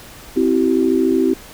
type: chord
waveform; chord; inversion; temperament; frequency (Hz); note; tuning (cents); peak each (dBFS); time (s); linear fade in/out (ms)
sine; C major; none; equal with one note detuned; 261.6 / 329.6 / 383; C4 / E4 / G4; 0 / 0 / -40; -17; 0.36-1.34; 10
effects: pink hiss -39 dBFS RMS until 1.53 s